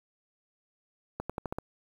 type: accelerating click train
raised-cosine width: 1 ms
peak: -19 dBFS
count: 6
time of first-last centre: 1.2-1.585 s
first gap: 96 ms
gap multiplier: 0.89
effects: 8-bit